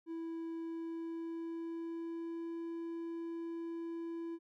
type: tone with pitch glide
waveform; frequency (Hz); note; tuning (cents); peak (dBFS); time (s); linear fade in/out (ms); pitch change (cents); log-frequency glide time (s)
triangle; 329.6 to 334; E4 to E4; 0 to +23; -37; 0.06-4.39; 50; +23; 0.57-2.55
effects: none